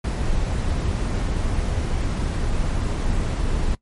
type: noise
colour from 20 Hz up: brown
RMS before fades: -22 dBFS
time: 0.04-3.75 s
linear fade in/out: 5 ms
effects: noise-tail reverb RT60 0.1 s tail -20 dB re dry + MP3 48 kbps